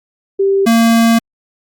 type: tone pair in turn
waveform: sine / square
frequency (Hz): 392 / 229.2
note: G4 / A#3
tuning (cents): 0 / -29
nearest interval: major sixth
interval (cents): 929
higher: first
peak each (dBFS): -9 / -8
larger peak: second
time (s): 0.39-0.66 / 0.66-1.19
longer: second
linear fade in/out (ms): 10
effects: Opus 48 kbps